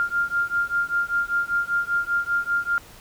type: beating tone pair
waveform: sine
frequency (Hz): 1396.9 / 1402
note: F6 / F6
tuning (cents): 0 / +6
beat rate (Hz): 5.1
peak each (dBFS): -24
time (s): 0-2.78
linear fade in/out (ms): 0
effects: pink hiss -47 dBFS RMS until 3 s